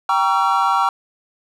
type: chord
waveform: triangle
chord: G diminished seventh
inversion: none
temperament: just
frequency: 784 / 940.8 / 1128.9 / 1354.7 Hz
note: G5 / Bb5 / Db6 / Fb6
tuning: 0 / +16 / +31 / +47 cents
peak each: -18 dBFS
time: 0.09-0.89 s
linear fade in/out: 2 ms
effects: none